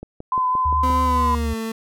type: click train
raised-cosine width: 2 ms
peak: -20 dBFS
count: 6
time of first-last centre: 0.03-0.901 s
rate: 5.74 Hz
type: tone with vibrato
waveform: sine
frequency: 1017 Hz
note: C6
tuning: 50 cents flat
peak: -17 dBFS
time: 0.32-1.35 s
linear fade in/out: 2 ms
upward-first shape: sine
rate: 4.7 Hz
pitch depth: 17 cents each way
type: tone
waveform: sine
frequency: 73.42 Hz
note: D2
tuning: in tune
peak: -21 dBFS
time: 0.65-1.54 s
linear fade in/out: 10 ms
type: tone with pitch glide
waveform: 30% pulse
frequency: 257.3 to 224 Hz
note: C4 to A3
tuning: -29 to +31 cents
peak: -22 dBFS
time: 0.83-1.72 s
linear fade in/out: 5 ms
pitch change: -240 cents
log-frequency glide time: 1.03-1.55 s
effects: none